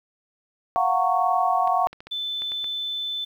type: chord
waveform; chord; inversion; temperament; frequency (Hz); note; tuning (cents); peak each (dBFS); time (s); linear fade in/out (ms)
sine; Gb major seventh; third; equal with one note detuned; 698.5 / 740 / 918.4 / 1108.7; F5 / Gb5 / Bb5 / Db6; 0 / 0 / -26 / 0; -24 / -22 / -28 / -24; 0.76-1.87; 0
type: clicks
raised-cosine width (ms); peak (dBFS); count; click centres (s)
0.3; -24; 8; 1.675 / 1.872 / 1.93 / 2.005 / 2.07 / 2.42 / 2.519 / 2.643
type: tone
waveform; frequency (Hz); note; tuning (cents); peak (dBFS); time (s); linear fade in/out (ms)
sine; 3520; A7; 0; -26; 2.11-3.25; 10
effects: 9-bit